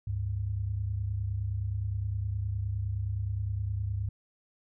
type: tone pair together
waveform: sine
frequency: 71.9 / 101.56 Hz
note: D2 / G#2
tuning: -36 / -38 cents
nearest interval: tritone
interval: 598 cents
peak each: -35 / -30 dBFS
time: 0.07-4.09 s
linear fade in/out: 5 ms
effects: none